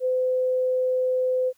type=tone; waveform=sine; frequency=510 Hz; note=C5; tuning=44 cents flat; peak=-20 dBFS; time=0-1.53 s; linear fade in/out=50 ms; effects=white hiss -65 dBFS RMS until 1.57 s